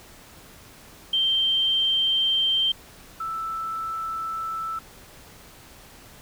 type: tone pair in turn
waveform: sine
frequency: 3141 / 1320.6 Hz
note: G7 / E6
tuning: +3 / +3 cents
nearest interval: octave + minor third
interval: 1500 cents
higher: first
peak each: -19 / -27 dBFS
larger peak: first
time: 1.13-2.72 / 3.2-4.79 s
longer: neither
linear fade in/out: 5 ms
effects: pink hiss -48 dBFS RMS until 6.21 s